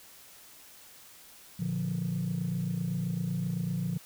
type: chord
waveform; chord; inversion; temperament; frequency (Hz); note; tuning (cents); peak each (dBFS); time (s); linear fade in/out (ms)
sine; Bb major; none; equal; 116.54 / 146.83 / 174.61; Bb2 / D3 / F3; 0 / 0 / 0; -35 / -33 / -30; 1.59-3.98; 10
effects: tanh soft clip ceiling -24 dBFS + white hiss -53 dBFS RMS until 4.05 s